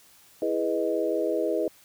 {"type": "chord", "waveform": "sine", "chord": "E major seventh", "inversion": "none", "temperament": "equal", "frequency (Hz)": [329.6, 415.3, 493.9, 622.3], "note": ["E4", "G#4", "B4", "D#5"], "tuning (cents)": [0, 0, 0, 0], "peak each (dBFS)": -29, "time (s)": [0.42, 1.68], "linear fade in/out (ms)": 2, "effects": ["white hiss -56 dBFS RMS until 1.84 s"]}